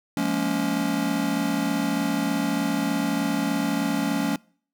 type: chord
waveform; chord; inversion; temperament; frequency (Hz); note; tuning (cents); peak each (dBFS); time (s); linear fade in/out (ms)
square; Bb minor seventh; second; just; 174.81 / 209.8 / 233.1 / 279.7; F3 / Ab3 / Bb3 / Db4; +2 / +18 / 0 / +16; -31 / -29 / -31 / -26; 0.17-4.36; 2
effects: noise-tail reverb RT60 0.5 s tail -25 dB re dry